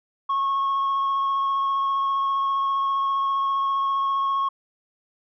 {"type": "tone with vibrato", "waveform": "sine", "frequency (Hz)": 1095, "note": "C#6", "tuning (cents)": -22, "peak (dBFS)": -18, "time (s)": [0.29, 4.49], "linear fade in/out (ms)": 10, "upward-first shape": "sine", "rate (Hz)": 15, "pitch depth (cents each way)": 10, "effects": ["tanh soft clip ceiling -19 dBFS"]}